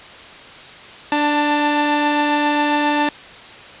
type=tone pair together; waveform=sawtooth; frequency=293.7 / 888.5 Hz; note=D4 / A5; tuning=0 / +17 cents; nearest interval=octave + perfect fifth; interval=1917 cents; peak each=-14 dBFS; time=1.12-3.09 s; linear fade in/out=2 ms; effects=white hiss -38 dBFS RMS until 3.8 s + resampled to 8000 Hz